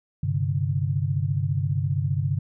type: chord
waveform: sine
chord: G suspended fourth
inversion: none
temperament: equal with one note detuned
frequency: 98 / 132.03 / 146.83 Hz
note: G2 / C3 / D3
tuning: 0 / +16 / 0 cents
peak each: -26 / -26 / -26 dBFS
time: 0.23-2.39 s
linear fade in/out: 5 ms
effects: none